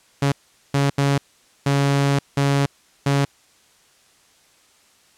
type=tone bursts at uneven times; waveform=sawtooth; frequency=140.1 Hz; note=C#3; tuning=19 cents sharp; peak=-12 dBFS; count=6; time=0.22-0.32 / 0.74-0.9 / 0.98-1.18 / 1.66-2.19 / 2.37-2.66 / 3.06-3.25 s; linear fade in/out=5 ms; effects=white hiss -56 dBFS RMS until 5.17 s + low-pass 9000 Hz 12 dB/octave